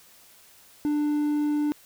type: tone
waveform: triangle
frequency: 296.3 Hz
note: D4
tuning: 15 cents sharp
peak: -20 dBFS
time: 0.85-1.72 s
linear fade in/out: 0 ms
effects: white hiss -54 dBFS RMS until 1.85 s